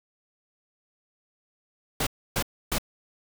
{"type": "noise bursts", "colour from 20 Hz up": "pink", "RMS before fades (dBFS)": -26, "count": 3, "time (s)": [2, 2.784], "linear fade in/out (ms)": 5, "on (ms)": 68, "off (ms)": 290, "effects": []}